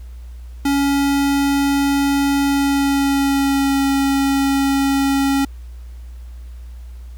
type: tone with pitch glide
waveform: square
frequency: 280 to 274.9 Hz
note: C#4 to C#4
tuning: +18 to -14 cents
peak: -15 dBFS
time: 0.65-5.45 s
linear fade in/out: 5 ms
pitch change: -32 cents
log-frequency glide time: 2.45-3.82 s
effects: added 60 Hz sine -31 dBFS peak until 7.17 s + pink hiss -54 dBFS RMS until 7.17 s